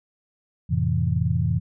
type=chord; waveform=sine; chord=F major seventh; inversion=none; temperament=equal; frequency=87.31 / 110 / 130.81 / 164.81 Hz; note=F2 / A2 / C3 / E3; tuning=0 / 0 / 0 / 0 cents; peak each=-25 dBFS; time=0.69-1.6 s; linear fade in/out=20 ms; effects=none